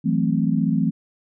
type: chord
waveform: sine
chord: F# half-diminished seventh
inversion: third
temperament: equal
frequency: 164.81 / 185 / 220 / 261.6 Hz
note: E3 / F#3 / A3 / C4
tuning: 0 / 0 / 0 / 0 cents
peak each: -22 / -24 / -22 / -24 dBFS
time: 0.04-0.91 s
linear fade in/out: 20 ms
effects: none